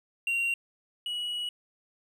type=tone pair in turn; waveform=triangle; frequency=2757 / 2921 Hz; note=F7 / F#7; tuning=-23 / -23 cents; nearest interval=minor second; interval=100 cents; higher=second; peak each=-24 / -29 dBFS; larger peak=first; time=0.27-0.54 / 1.06-1.49 s; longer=second; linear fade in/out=2 ms; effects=none